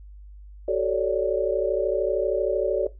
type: chord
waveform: sine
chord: D major seventh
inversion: first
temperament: equal with one note detuned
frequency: 379.5 / 440 / 554.4 / 587.3 Hz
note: F#4 / A4 / C#5 / D5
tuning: +44 / 0 / 0 / 0 cents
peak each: -26 dBFS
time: 0.68-2.87 s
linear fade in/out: 5 ms
effects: noise-tail reverb RT60 0.2 s tail -17 dB re dry + added 50 Hz sine -41 dBFS peak until 2.99 s